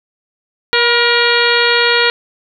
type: harmonic tone with a mistuned harmonic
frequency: 474.3 Hz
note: A#4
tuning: 30 cents sharp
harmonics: 1 / 2 / 3 / 4 / 5 / 6 / 7 / 8 / 9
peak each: -16 / -20 / -16 / -17 / -19 / -21 / -21 / -22 / -19 dBFS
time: 0.73-2.1 s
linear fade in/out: 0 ms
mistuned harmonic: 2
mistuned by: +33 cents
effects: none